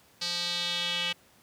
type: tone with band-pass filter sweep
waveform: square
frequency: 174.6 Hz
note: F3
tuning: in tune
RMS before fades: -31 dBFS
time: 0.21-1.13 s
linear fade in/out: 10 ms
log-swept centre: 4500 to 3000 Hz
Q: 4
effects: pink hiss -60 dBFS RMS until 1.42 s + high-pass 100 Hz 12 dB/octave